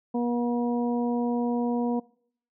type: harmonic tone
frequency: 240 Hz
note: B3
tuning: 49 cents flat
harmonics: 1 / 2 / 3 / 4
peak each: -25 / -31 / -35 / -37 dBFS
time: 0.14-2 s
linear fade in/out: 10 ms
effects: noise-tail reverb RT60 0.6 s tail -23 dB re dry